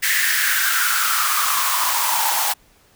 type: noise with high-pass filter sweep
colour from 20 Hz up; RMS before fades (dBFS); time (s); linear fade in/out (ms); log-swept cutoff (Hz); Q
white; -19; 0.02-2.54; 20; 1900 to 800; 6.7
effects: pink hiss -55 dBFS RMS until 2.95 s